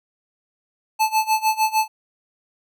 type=tone with tremolo; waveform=square; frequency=872 Hz; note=A5; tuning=16 cents flat; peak=-15 dBFS; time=0.99-1.88 s; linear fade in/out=20 ms; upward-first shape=sine; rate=6.6 Hz; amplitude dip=90%; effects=none